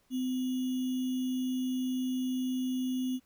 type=tone with sample-and-hold; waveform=sine; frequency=256 Hz; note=C4; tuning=38 cents flat; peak=-29 dBFS; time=0.1-3.2 s; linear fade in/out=50 ms; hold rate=3150 Hz; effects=pink hiss -70 dBFS RMS until 3.25 s